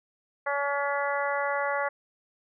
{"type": "harmonic tone", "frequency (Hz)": 283.3, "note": "C#4", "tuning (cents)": 38, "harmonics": [2, 3, 4, 5, 6, 7], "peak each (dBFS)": [-30, -32, -33, -34, -35, -35], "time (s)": [0.46, 1.89], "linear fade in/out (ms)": 10, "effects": []}